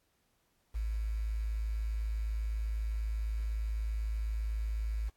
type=tone with quantisation; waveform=sine; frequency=54 Hz; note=A1; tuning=32 cents flat; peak=-31 dBFS; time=0.74-5.1 s; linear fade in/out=20 ms; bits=9; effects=pink hiss -75 dBFS RMS until 5.16 s + AAC 64 kbps